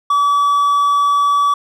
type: tone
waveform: triangle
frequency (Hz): 1146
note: D6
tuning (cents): -43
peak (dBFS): -9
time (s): 0.1-1.54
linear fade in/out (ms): 5
effects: none